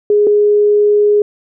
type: tone pair in turn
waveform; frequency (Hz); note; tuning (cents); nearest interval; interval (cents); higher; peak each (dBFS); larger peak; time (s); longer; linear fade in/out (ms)
sine; 415.3 / 415.3; G#4 / G#4; 0 / 0; unison; 0; neither; -7; neither; 0.1-0.27 / 0.27-1.22; second; 2
effects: none